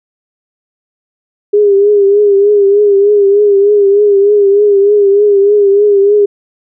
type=tone with vibrato; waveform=sine; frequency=405.5 Hz; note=G#4; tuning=41 cents flat; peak=-4 dBFS; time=1.53-6.26 s; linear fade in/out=10 ms; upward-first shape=triangle; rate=3.3 Hz; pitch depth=64 cents each way; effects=none